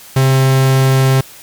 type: tone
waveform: 45% pulse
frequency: 132.9 Hz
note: C3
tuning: 27 cents sharp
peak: -8 dBFS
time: 0.16-1.21 s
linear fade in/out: 5 ms
effects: white hiss -37 dBFS RMS until 1.42 s + MP3 96 kbps